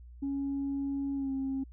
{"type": "tone with pitch glide", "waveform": "sine", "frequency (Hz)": [277.2, 268.5], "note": ["C#4", "C4"], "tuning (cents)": [0, 45], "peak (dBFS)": -29, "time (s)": [0.22, 1.64], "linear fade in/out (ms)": 10, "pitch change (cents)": -55, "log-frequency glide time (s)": [1.15, 1.31], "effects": ["tanh soft clip ceiling -27 dBFS", "added 60 Hz sine -47 dBFS peak until 1.72 s"]}